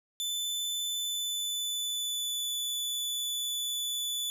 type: tone with pitch glide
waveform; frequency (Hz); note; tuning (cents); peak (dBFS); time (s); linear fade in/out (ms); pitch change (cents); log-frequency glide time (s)
sawtooth; 3514 to 3472; A7 to A7; -3 to -24; -28; 0.2-4.3; 0; -21; 0.87-2.55
effects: none